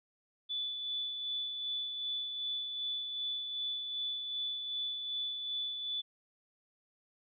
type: tone with tremolo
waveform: sine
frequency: 3473 Hz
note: A7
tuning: 23 cents flat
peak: -33 dBFS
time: 0.49-6.02 s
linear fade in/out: 20 ms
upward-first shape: sine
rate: 2.6 Hz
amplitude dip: 40%
effects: none